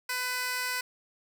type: tone with high-pass filter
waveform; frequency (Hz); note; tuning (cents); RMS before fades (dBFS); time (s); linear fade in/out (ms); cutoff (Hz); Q
15% pulse; 501; B4; +25; -32; 0.09-0.81; 5; 1600; 0.69
effects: none